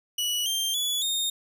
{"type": "tone with pitch steps", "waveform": "sawtooth", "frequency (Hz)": [2939, 3168, 3415, 3682], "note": ["F#7", "G7", "G#7", "A#7"], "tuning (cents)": [-12, 18, 48, -22], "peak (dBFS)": -22, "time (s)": [0.18, 1.3], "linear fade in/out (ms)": 5, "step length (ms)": 280, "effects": []}